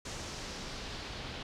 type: noise with low-pass filter sweep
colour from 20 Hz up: pink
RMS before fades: -42 dBFS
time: 0.05-1.43 s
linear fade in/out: 5 ms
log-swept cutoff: 6700 to 3800 Hz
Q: 1.7
effects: none